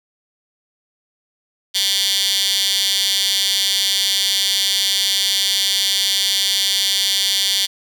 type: tone with high-pass filter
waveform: 15% pulse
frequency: 196 Hz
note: G3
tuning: in tune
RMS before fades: -18 dBFS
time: 1.74-7.67 s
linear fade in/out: 20 ms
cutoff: 3700 Hz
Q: 3.5
effects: none